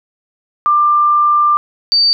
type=tone pair in turn; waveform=sine; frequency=1189 / 4610 Hz; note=D6 / D8; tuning=+21 / -33 cents; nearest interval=octave + major seventh; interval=2346 cents; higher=second; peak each=-8 dBFS; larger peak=neither; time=0.66-1.57 / 1.92-2.13 s; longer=first; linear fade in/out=0 ms; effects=none